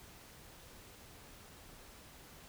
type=silence; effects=pink hiss -56 dBFS RMS until 2.48 s